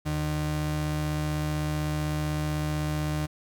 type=tone pair together; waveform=35% pulse; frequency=75.85 / 151.7 Hz; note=D#2 / D#3; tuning=-44 / -44 cents; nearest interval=octave; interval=1200 cents; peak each=-31 / -27 dBFS; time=0.05-3.27 s; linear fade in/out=20 ms; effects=none